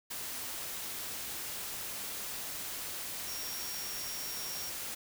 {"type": "tone in noise", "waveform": "sine", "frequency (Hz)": 5588, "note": "F8", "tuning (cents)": 0, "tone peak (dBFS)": -42, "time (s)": [3.27, 4.7], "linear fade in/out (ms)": 10, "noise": "white", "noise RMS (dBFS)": -40, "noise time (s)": [0.1, 4.95], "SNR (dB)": -5, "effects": []}